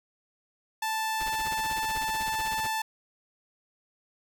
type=tone; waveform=sawtooth; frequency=880 Hz; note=A5; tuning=in tune; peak=-24 dBFS; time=0.82-2.82 s; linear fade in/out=5 ms
type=noise with tremolo; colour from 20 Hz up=pink; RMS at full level=-38 dBFS; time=1.2-2.68 s; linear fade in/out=5 ms; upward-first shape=sine; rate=16 Hz; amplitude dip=100%
effects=none